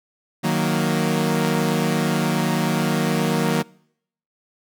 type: chord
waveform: sawtooth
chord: D# minor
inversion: none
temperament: equal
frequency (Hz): 155.56 / 185 / 233.1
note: D#3 / F#3 / A#3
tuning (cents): 0 / 0 / 0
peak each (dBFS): -19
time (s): 0.43-3.63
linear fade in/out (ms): 20
effects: noise-tail reverb RT60 0.7 s tail -25 dB re dry